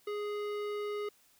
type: tone with hard clipping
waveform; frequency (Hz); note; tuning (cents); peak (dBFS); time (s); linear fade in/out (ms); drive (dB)
sine; 415.3; G#4; 0; -36; 0.07-1.09; 5; 15
effects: white hiss -66 dBFS RMS until 1.39 s